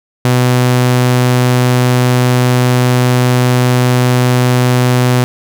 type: tone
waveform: sawtooth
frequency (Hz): 125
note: B2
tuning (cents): +21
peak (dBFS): -4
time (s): 0.25-5.24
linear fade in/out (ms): 0
effects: none

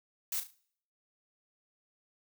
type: noise with echo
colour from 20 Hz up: blue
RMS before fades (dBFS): -34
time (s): 0.32-0.4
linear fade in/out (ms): 2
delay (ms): 36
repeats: 4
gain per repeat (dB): -9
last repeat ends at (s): 0.544
effects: noise-tail reverb RT60 0.6 s tail -22 dB re dry

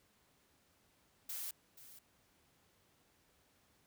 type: noise with echo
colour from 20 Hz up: blue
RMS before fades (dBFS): -43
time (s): 1.29-1.51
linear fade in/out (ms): 5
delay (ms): 480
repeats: 1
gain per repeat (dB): -14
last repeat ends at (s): 1.99
effects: pink hiss -72 dBFS RMS until 3.86 s + high-pass 60 Hz 12 dB/octave

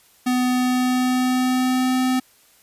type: tone with pitch glide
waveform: square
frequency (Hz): 250.6 to 256.2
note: B3 to C4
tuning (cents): +25 to -36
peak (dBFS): -18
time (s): 0.26-2.2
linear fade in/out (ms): 10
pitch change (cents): +39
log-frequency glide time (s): 0.46-1.96
effects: white hiss -55 dBFS RMS until 2.62 s + resampled to 32000 Hz

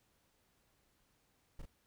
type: noise with echo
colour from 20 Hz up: brown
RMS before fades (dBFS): -44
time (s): 1.59-1.62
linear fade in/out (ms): 5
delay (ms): 36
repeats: 1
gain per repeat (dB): -2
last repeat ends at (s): 1.656
effects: pink hiss -75 dBFS RMS until 1.86 s

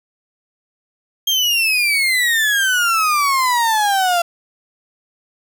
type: exponential sweep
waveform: 35% pulse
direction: down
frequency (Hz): 3230 to 680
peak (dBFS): -12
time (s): 1.27-4.22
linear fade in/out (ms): 5
effects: none

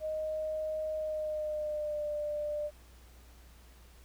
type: tone with pitch glide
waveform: sine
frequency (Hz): 622.3 to 595.6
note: D#5 to D5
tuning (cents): 0 to +24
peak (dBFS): -32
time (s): 0-2.71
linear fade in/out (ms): 50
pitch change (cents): -76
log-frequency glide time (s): 0.95-2.06
effects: added 60 Hz sine -54 dBFS peak until 4.04 s + pink hiss -61 dBFS RMS until 4.04 s

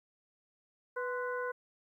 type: harmonic tone with a mistuned harmonic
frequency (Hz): 493.9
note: B4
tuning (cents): 0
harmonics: 1 / 2 / 3 / 4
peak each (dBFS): -36 / -40 / -39 / -53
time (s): 0.96-1.52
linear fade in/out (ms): 10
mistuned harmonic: 2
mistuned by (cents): +76
effects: 12-bit

